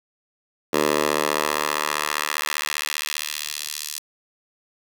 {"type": "tone with high-pass filter sweep", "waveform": "10% pulse", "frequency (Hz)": 75.1, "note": "D2", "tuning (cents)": 39, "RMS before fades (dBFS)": -25, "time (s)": [0.73, 3.99], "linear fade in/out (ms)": 5, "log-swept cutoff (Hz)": [400, 5200], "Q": 1, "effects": ["7-bit"]}